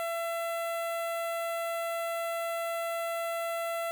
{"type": "tone with notch filter", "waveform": "sawtooth", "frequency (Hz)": 672, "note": "E5", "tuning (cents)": 33, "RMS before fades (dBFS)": -33, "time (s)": [0, 3.91], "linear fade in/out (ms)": 0, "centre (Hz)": 5300, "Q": 0.81, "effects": []}